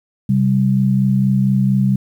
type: tone pair together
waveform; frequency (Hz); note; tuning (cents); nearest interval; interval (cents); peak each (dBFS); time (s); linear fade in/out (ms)
sine; 131.69 / 196; C3 / G3; +12 / 0; perfect fifth; 688; -15 / -14; 0.29-1.96; 5
effects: 8-bit